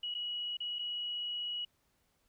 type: tone with dropouts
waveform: sine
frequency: 2916 Hz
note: F#7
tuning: 26 cents flat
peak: -35 dBFS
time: 0.03-1.65 s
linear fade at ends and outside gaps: 5 ms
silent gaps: 0.142-0.148 / 0.57-0.603 / 0.787-0.791 s
effects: pink hiss -75 dBFS RMS until 2.28 s